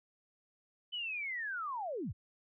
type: linear sweep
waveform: sine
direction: down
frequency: 3038 to 51.91 Hz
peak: -36 dBFS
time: 0.92-2.13 s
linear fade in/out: 20 ms
effects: none